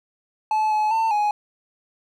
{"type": "tone with pitch steps", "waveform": "triangle", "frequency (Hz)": [864, 854, 896, 835], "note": ["A5", "G#5", "A5", "G#5"], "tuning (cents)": [-32, 48, 31, 9], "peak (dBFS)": -16, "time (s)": [0.51, 1.31], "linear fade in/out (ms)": 2, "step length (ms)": 200, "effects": []}